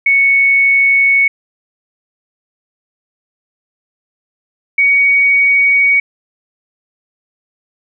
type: tone pair in turn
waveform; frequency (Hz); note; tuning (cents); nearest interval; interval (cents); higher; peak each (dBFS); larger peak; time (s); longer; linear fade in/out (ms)
sine; 2217 / 2244; C#7 / C#7; 0 / +21; unison; 21; second; -7; neither; 0.06-1.28 / 4.78-6; neither; 5
effects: none